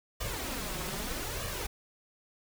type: noise with flanger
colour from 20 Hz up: pink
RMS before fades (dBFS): -36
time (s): 0.2-1.67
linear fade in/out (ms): 10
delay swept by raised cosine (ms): 1.7 to 5.5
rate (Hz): 0.8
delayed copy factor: +0.65
effects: none